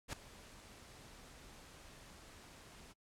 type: noise with ADSR envelope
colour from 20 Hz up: pink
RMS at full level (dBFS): -40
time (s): 0.08-2.94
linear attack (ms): 50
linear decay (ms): 3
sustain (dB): -17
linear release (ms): 32
effects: noise-tail reverb RT60 0.1 s tail -26 dB re dry + low-pass 10000 Hz 12 dB/octave